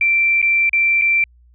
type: tone with dropouts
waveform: sine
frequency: 2349 Hz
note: D7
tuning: in tune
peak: -12 dBFS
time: 0.01-1.24 s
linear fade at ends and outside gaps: 2 ms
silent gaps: 0.417-0.426 / 0.694-0.731 / 1.014-1.019 s
effects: added 60 Hz sine -47 dBFS peak until 1.54 s